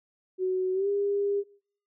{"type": "tone with pitch glide", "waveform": "sine", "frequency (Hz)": [371.9, 403.2], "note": ["F#4", "G4"], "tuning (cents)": [9, 49], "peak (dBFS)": -24, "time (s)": [0.38, 1.44], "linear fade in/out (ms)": 50, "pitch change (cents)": 140, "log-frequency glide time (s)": [0.73, 0.88], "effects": ["noise-tail reverb RT60 0.6 s tail -24 dB re dry"]}